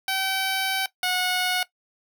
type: tone pair in turn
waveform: 10% pulse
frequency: 768 / 730.1 Hz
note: G5 / F#5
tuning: -36 / -23 cents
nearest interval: minor second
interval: 87 cents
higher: first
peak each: -15 / -14 dBFS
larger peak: second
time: 0.08-0.86 / 1.03-1.63 s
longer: first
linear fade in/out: 2 ms
effects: noise-tail reverb RT60 0.1 s tail -17 dB re dry